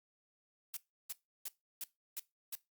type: noise bursts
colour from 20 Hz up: blue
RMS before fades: -41 dBFS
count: 6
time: 0.74-2.552 s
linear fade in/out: 0 ms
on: 27 ms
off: 330 ms
effects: noise-tail reverb RT60 0.2 s tail -19 dB re dry + Opus 48 kbps